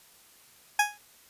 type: tone with exponential decay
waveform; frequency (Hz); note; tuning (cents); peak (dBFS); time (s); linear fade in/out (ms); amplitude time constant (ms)
20% pulse; 830.6; G#5; 0; -12; 0.79-0.98; 5; 40
effects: white hiss -57 dBFS RMS until 1.29 s + resampled to 32000 Hz